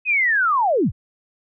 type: linear sweep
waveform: sine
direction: down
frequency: 2562 to 42.85 Hz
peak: -15 dBFS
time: 0.05-0.92 s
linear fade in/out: 50 ms
effects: none